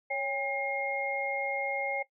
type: tone cluster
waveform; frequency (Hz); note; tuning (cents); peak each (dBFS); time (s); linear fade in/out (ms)
sine; 554 / 804 / 2137; C#5 / G5 / C7; -1 / +44 / +36; -34 / -35 / -32; 0.1-2.03; 10
effects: noise-tail reverb RT60 0.1 s tail -18 dB re dry